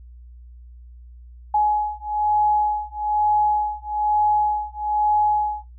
sine beating tone pair, 841 / 842.1 Hz, G#5 / G#5, +22 / +24 cents, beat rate 1.1 Hz, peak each -21 / -21 dBFS, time 1.54-5.64 s, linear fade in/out 5 ms, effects noise-tail reverb RT60 0.2 s tail -17 dB re dry + added 60 Hz sine -40 dBFS peak until 5.78 s

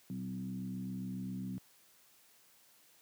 sine tone with frequency modulation, 187.9 Hz, F#3, 27 cents sharp, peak -37 dBFS, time 0.1-1.58 s, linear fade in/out 0 ms, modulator 67.4 Hz, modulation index 1, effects white hiss -65 dBFS RMS until 3.01 s + high-pass 100 Hz 12 dB/octave

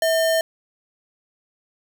sine tone with sample-and-hold, 650 Hz, E5, 24 cents flat, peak -16 dBFS, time 0.02-0.41 s, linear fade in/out 2 ms, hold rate 2450 Hz, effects none

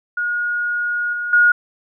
sine tone with level steps, 1440 Hz, F#6, 47 cents flat, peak -18 / -21 / -9 dBFS, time 0.17-1.52 s, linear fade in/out 5 ms, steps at 1.13 / 1.33 s, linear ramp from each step 2 ms, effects none

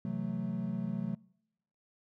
triangle chord, F# half-diminished seventh, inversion second, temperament equal, 130.81 / 164.81 / 185 / 220 Hz, C3 / E3 / F#3 / A3, 0 / 0 / 0 / 0 cents, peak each -39 / -39 / -34 / -36 dBFS, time 0.05-1.15 s, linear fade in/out 2 ms, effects noise-tail reverb RT60 0.8 s tail -25 dB re dry

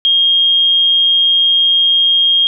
sine tone, 3237 Hz, G#7, 45 cents flat, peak -8 dBFS, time 0.05-2.47 s, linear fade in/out 0 ms, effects none

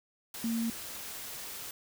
sine tone in noise, 229.2 Hz, A#3, 29 cents flat, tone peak -29 dBFS, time 0.44-0.7 s, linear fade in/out 2 ms, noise white, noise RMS -42 dBFS, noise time 0.34-1.71 s, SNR +10 dB, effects none

